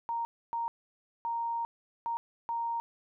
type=tone bursts at uneven times; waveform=sine; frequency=930 Hz; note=A#5; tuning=4 cents flat; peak=-30 dBFS; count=5; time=0.09-0.25 / 0.53-0.68 / 1.25-1.65 / 2.06-2.17 / 2.49-2.8 s; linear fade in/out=0 ms; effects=none